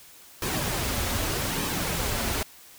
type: noise with flanger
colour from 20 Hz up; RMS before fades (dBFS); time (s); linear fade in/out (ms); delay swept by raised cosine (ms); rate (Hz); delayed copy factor
pink; -28; 0.42-2.43; 2; 1.4 to 6.5; 0.82; -0.5
effects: white hiss -50 dBFS RMS until 2.78 s